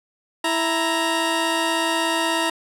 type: tone pair together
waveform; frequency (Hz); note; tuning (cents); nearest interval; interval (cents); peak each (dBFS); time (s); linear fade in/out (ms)
15% pulse; 329.6 / 932.3; E4 / A#5; 0 / 0; octave + tritone; 1800; -16; 0.44-2.5; 5
effects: low-pass 12000 Hz 12 dB/octave